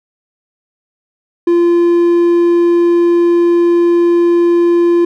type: tone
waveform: triangle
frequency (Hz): 344.6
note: F4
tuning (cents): -23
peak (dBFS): -5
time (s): 1.47-5.05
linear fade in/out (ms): 5
effects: none